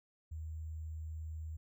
sine tone with sample-and-hold, 79.1 Hz, D#2, 29 cents sharp, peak -40 dBFS, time 0.31-1.57 s, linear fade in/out 10 ms, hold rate 7350 Hz, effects none

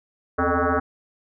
sine tone with frequency modulation, 428.3 Hz, A4, 47 cents flat, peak -18 dBFS, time 0.38-0.8 s, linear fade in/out 10 ms, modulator 174 Hz, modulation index 6.2, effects none

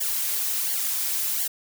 blue noise with flanger, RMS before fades -26 dBFS, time 0-1.48 s, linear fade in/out 10 ms, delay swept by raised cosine 0.78 to 5.48 ms, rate 1.4 Hz, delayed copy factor -1, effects none

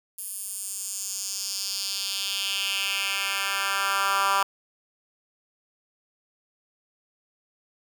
10% pulse tone with high-pass filter sweep, 196.7 Hz, G3, 6 cents sharp, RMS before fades -28 dBFS, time 0.18-4.43 s, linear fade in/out 2 ms, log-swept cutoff 11000 to 1100 Hz, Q 2.3, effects none

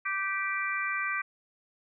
harmonic tone with a mistuned harmonic, 392 Hz, G4, in tune, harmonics 3 / 4 / 5 / 6, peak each -34 / -34 / -34 / -34 dBFS, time 0.05-1.22 s, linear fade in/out 10 ms, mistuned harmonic 4, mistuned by -20 cents, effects none

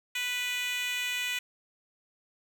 10% pulse tone with high-pass filter, 493.9 Hz, B4, in tune, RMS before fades -32 dBFS, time 0.15-1.39 s, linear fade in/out 5 ms, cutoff 2400 Hz, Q 2.1, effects none

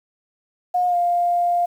sine tone with pitch glide, 719 to 699.7 Hz, F#5 to F5, -50 to +3 cents, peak -16 dBFS, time 0.74-1.66 s, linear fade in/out 10 ms, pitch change -47 cents, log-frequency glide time 0.87-0.96 s, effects 8-bit

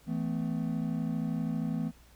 triangle chord, E suspended fourth, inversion none, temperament equal with one note detuned, 164.81 / 220 / 252.6 Hz, E3 / A3 / B3, 0 / 0 / +39 cents, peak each -31 / -32 / -33 dBFS, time 0.06-1.92 s, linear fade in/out 50 ms, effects added 60 Hz sine -58 dBFS peak until 2.15 s + pink hiss -61 dBFS RMS until 2.15 s

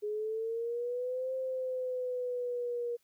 sine linear two-way sweep, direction up then down, 415.3 to 523.3 to 474.5 Hz, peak -32 dBFS, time 0.02-2.97 s, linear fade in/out 20 ms, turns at 1.34 s, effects white hiss -74 dBFS RMS until 3.03 s

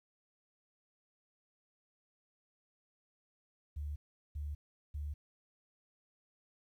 sine tone bursts, 73.5 Hz, D2, 2 cents sharp, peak -37 dBFS, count 3, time 3.76-5.14 s, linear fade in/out 10 ms, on 200 ms, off 390 ms, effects 12-bit

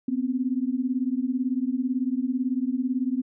sine beating tone pair, 246.9 / 264.9 Hz, B3 / C4, 0 / +22 cents, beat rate 18 Hz, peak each -26 dBFS, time 0.08-3.22 s, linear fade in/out 5 ms, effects none

